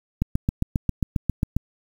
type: click train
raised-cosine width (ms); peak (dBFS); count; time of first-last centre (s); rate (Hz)
5; -8; 11; 0.22-1.566; 7.43
effects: 7-bit